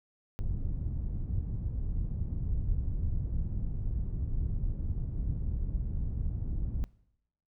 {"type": "low-pass noise", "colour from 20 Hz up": "pink", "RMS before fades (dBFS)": -32, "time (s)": [0.39, 6.84], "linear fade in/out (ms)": 0, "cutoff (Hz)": 110, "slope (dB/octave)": 12, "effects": ["noise-tail reverb RT60 0.8 s tail -22 dB re dry"]}